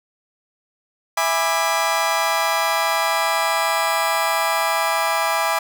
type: chord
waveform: 30% pulse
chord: E dominant seventh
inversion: none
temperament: just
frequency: 659.3 / 824.1 / 988.9 / 1186.7 Hz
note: E5 / G#5 / B5 / D6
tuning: 0 / -14 / +2 / +18 cents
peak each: -21 dBFS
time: 1.17-5.59 s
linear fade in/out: 5 ms
effects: none